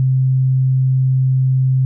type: tone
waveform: sine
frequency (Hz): 130.81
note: C3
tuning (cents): 0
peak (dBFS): -11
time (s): 0-1.85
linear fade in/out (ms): 0
effects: none